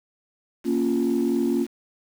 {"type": "chord", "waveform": "sine", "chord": "Bb minor", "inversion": "none", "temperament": "equal", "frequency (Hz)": [233.1, 277.2, 349.2], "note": ["Bb3", "Db4", "F4"], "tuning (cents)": [0, 0, 0], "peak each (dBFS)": -23, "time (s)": [0.64, 1.67], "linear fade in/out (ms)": 50, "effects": ["tanh soft clip ceiling -14 dBFS", "7-bit"]}